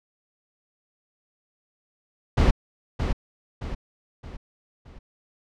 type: noise with echo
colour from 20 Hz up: brown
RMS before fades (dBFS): -17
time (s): 2.37-2.51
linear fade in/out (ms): 10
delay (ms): 620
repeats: 4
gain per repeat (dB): -7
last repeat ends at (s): 4.99
effects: low-pass 5000 Hz 12 dB/octave